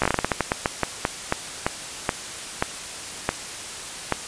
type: slowing click train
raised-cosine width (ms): 0.5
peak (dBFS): -4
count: 20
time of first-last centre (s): 0.02-4.123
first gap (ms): 15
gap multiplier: 1.25
effects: white hiss -34 dBFS RMS until 4.27 s + resampled to 22050 Hz